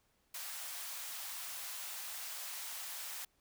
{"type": "high-pass noise", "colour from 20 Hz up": "white", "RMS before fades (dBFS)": -44, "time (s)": [0.34, 3.25], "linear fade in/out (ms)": 5, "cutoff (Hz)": 660, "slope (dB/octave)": 24, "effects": ["pink hiss -75 dBFS RMS until 3.4 s"]}